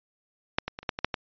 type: clicks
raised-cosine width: 0.3 ms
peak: -6 / -15 / -20 / -28 / -9 / -16 / -7 / -12 dBFS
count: 8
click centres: 0.585 / 0.68 / 0.789 / 0.83 / 0.892 / 0.989 / 1.046 / 1.142 s
effects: resampled to 11025 Hz